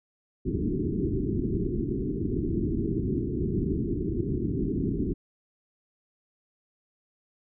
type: low-pass noise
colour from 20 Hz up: white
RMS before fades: -28 dBFS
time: 0.45-5.14 s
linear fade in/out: 20 ms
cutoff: 400 Hz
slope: 96 dB/octave
effects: none